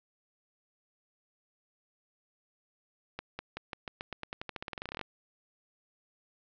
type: accelerating click train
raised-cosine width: 0.3 ms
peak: -21 dBFS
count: 24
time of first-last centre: 3.19-5.013 s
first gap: 200 ms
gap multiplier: 0.9
effects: low-pass 5000 Hz 12 dB/octave